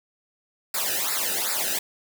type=noise with flanger; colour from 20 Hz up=white; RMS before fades=-26 dBFS; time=0.74-1.79 s; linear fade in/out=5 ms; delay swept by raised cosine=0.32 to 0.93 ms; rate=2.6 Hz; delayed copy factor=-1; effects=none

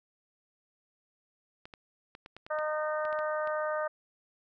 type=clicks; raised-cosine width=0.3 ms; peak=-30 dBFS; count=11; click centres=1.655 / 1.738 / 2.151 / 2.261 / 2.366 / 2.465 / 2.588 / 3.052 / 3.128 / 3.19 / 3.474 s
type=harmonic tone; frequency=306.5 Hz; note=D#4; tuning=26 cents flat; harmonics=2 / 3 / 4 / 5 / 6; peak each=-31 / -40 / -36 / -39 / -45 dBFS; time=2.5-3.88 s; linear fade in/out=10 ms
effects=none

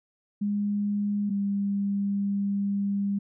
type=tone pair in turn; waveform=sine; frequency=204.8 / 200.1 Hz; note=G#3 / G3; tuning=-24 / +36 cents; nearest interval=unison; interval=40 cents; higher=first; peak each=-24 dBFS; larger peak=neither; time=0.41-1.3 / 1.3-3.19 s; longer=second; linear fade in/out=10 ms; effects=none

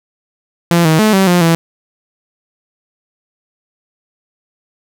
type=tone with pitch steps; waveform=sawtooth; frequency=170.8 / 158.6 / 215.7 / 192.1 / 176.8 / 165.9 Hz; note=F3 / D#3 / A3 / G3 / F3 / E3; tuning=-38 / +33 / -34 / -35 / +22 / +11 cents; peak=-4 dBFS; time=0.71-1.55 s; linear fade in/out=0 ms; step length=140 ms; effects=none

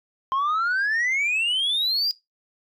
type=exponential sweep; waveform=sine; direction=up; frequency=1046.5 to 4911 Hz; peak=-18 dBFS; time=0.32-2.11 s; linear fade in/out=0 ms; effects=noise-tail reverb RT60 0.2 s tail -21 dB re dry + tanh soft clip ceiling -19 dBFS

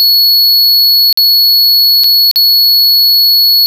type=tone with dropouts; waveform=square; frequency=4379 Hz; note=C#8; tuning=22 cents flat; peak=-5 dBFS; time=0-3.66 s; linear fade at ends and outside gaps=0 ms; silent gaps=1.127-1.174 / 2.036-2.042 / 2.313-2.359 s; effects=none

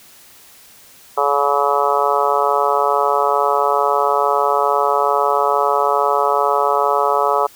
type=harmonic tone; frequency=142.3 Hz; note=C#3; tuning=46 cents sharp; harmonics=3 / 4 / 5 / 6 / 7 / 8 / 9; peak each=-21 / -21 / -21 / -21 / -21 / -21 / -21 dBFS; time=1.17-7.47 s; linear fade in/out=10 ms; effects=white hiss -45 dBFS RMS until 7.55 s

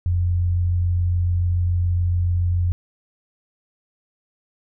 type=tone pair together; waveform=sine; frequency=41.15 / 88.2 Hz; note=E1 / F2; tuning=-2 / +18 cents; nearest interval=octave + minor second; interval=1320 cents; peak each=-29 / -17 dBFS; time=0.06-2.72 s; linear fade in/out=0 ms; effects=none

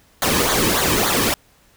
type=noise with flanger; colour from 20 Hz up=pink; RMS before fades=-18 dBFS; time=0.22-1.34 s; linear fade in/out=2 ms; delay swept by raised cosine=0.37 to 1.47 ms; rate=3.5 Hz; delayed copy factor=-0.7; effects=pink hiss -55 dBFS RMS until 1.76 s

